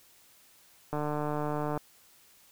click train, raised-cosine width 1 ms, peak -19 dBFS, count 127, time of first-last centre 0.93-1.776 s, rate 149 Hz, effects white hiss -60 dBFS RMS until 2.51 s

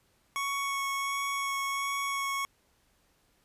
25% pulse tone with vibrato, 1108.7 Hz, C#6, in tune, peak -26 dBFS, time 0.36-2.45 s, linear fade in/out 0 ms, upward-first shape sine, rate 1.4 Hz, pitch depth 10 cents each way, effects pink hiss -69 dBFS RMS until 3.44 s + resampled to 32000 Hz

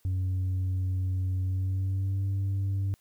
sine tone with pitch glide, 93 to 97.68 Hz, F#2 to G2, +9 to -6 cents, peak -23 dBFS, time 0.05-2.94 s, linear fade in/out 0 ms, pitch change +85 cents, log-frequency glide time 1.42-2.26 s, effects tanh soft clip ceiling -25 dBFS + white hiss -67 dBFS RMS until 3 s

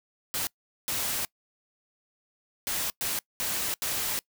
white noise bursts at uneven times, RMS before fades -30 dBFS, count 6, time 0.34-0.47 / 0.88-1.25 / 2.67-2.9 / 3.01-3.19 / 3.4-3.74 / 3.82-4.19 s, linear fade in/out 0 ms, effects noise-tail reverb RT60 0.1 s tail -24 dB re dry

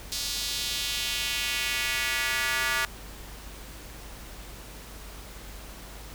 square tone with high-pass filter sweep, 130.5 Hz, C3, 4 cents flat, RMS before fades -29 dBFS, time 0.12-2.85 s, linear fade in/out 0 ms, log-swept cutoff 4500 to 1500 Hz, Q 1.8, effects added 50 Hz sine -44 dBFS peak until 6.14 s + pink hiss -45 dBFS RMS until 6.14 s

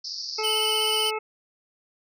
pink band-pass noise, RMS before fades -34 dBFS, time 0.04-1.11 s, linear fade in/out 10 ms, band 4500 to 5500 Hz, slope 96 dB/octave
harmonic tone, 433.9 Hz, A4, 24 cents flat, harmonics 1 / 2 / 3 / 5 / 6, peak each -29 / -32 / -34 / -36 / -37 dBFS, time 0.38-1.19 s, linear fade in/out 10 ms
square tone with vibrato, 3000 Hz, F#7, 23 cents sharp, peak -24 dBFS, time 0.43-1.11 s, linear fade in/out 20 ms, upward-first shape sine, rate 16 Hz, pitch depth 32 cents each way
effects none

